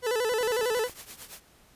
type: tone with vibrato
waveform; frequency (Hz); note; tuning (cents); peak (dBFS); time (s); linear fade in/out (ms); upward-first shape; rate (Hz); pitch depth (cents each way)
40% pulse; 466.2; A#4; 0; -24; 0.02-0.89; 50; square; 11; 110
type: clicks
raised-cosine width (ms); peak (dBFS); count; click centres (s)
1; -30; 9; 0.321 / 0.409 / 0.474 / 0.509 / 0.594 / 0.627 / 0.715 / 0.771 / 0.896
type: noise with tremolo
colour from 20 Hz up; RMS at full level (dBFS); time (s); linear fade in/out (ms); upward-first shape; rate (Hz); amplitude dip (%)
white; -41; 0.41-1.4; 5; triangle; 8.9; 85
effects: pink hiss -59 dBFS RMS until 1.75 s + resampled to 32000 Hz